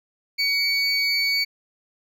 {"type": "tone pair together", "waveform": "triangle", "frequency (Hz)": [2251, 4502], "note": ["C#7", "C#8"], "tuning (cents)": [26, 26], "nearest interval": "octave", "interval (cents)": 1200, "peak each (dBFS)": -21, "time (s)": [0.38, 1.45], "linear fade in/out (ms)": 20, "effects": []}